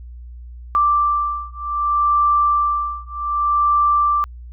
sine beating tone pair, 1174.7 / 1175.35 Hz, D6 / D6, 0 / +1 cents, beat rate 0.65 Hz, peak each -18 dBFS, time 0.75-4.24 s, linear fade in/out 0 ms, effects added 60 Hz sine -33 dBFS peak until 4.52 s

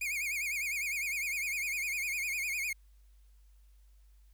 45% pulse tone with vibrato, 2308 Hz, D7, 31 cents flat, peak -32 dBFS, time 0.01-2.73 s, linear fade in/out 5 ms, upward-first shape sine, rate 9.9 Hz, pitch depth 140 cents each way, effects added 50 Hz sine -57 dBFS peak until 4.33 s + white hiss -75 dBFS RMS until 4.33 s

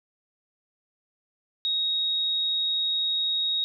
sine tone, 3768 Hz, A#7, 18 cents sharp, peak -23 dBFS, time 1.65-3.64 s, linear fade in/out 0 ms, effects none

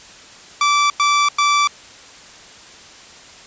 sawtooth tone bursts, 1163 Hz, D6, 17 cents flat, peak -9 dBFS, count 3, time 0.61-1.674 s, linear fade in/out 2 ms, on 290 ms, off 97 ms, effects white hiss -41 dBFS RMS until 3.46 s + resampled to 16000 Hz

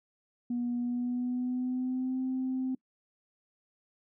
sine tone with pitch glide, 241.9 to 259.3 Hz, B3 to C4, -36 to -15 cents, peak -28 dBFS, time 0.5-2.75 s, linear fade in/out 5 ms, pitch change +121 cents, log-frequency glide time 0.78-2.2 s, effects noise-tail reverb RT60 0.1 s tail -25 dB re dry + tanh soft clip ceiling -25 dBFS

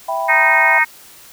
sine chord, E minor, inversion none, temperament equal, 659.3 / 784 / 987.8 Hz, E5 / G5 / B5, 0 / 0 / 0 cents, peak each -22 dBFS, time 0.08-0.79 s, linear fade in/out 10 ms
harmonic tone, 310.4 Hz, D#4, 4 cents flat, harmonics 3 / 4 / 5 / 6 / 7 / 8, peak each -18 / -24 / -20 / -15 / -14 / -27 dBFS, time 0.28-0.85 s, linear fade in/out 20 ms
effects white hiss -42 dBFS RMS until 1.32 s

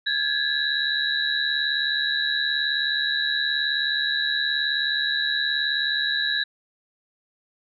sine tone cluster, 1631 / 1710 / 3826 / 3967 Hz, G#6 / A6 / A#7 / B7, -32 / -50 / +44 / +7 cents, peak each -27 dBFS, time 0.06-6.44 s, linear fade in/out 10 ms, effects none

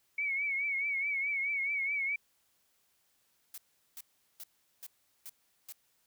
sine tone with vibrato, 2236 Hz, C#7, 14 cents sharp, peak -30 dBFS, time 0.18-2.16 s, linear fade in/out 5 ms, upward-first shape triangle, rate 4.7 Hz, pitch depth 83 cents each way
blue noise bursts, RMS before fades -45 dBFS, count 6, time 3.54-5.724 s, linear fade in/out 2 ms, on 39 ms, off 390 ms
effects white hiss -73 dBFS RMS until 6.06 s

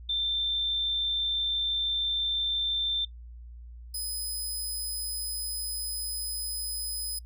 sine / 5% pulse tone pair in turn, 3567 / 5031 Hz, A7 / D#8, +23 / +18 cents, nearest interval tritone, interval 595 cents, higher second, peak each -26 dBFS, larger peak neither, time 0.09-3.05 / 3.94-7.19 s, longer second, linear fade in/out 5 ms, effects noise-tail reverb RT60 0.1 s tail -19 dB re dry + added 59 Hz sine -42 dBFS peak until 7.25 s

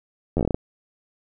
slowing click train, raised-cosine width 2 ms, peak -9 dBFS, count 9, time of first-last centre 0.37-0.545 s, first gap 11 ms, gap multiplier 1.19, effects none

